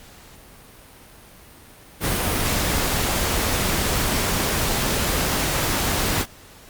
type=noise; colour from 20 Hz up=pink; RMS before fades=-22 dBFS; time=2-6.26 s; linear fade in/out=50 ms; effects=pink hiss -46 dBFS RMS until 6.69 s + Opus 48 kbps